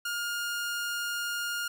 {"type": "tone", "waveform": "sawtooth", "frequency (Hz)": 1416, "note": "F6", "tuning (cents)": 23, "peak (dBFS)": -27, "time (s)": [0.05, 1.68], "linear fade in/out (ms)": 5, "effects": []}